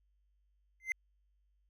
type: tone with exponential growth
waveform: triangle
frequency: 2074 Hz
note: C7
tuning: 16 cents flat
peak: -25 dBFS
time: 0.8-0.92 s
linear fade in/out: 1 ms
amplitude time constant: 24 ms
effects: added 50 Hz sine -70 dBFS peak until 1.69 s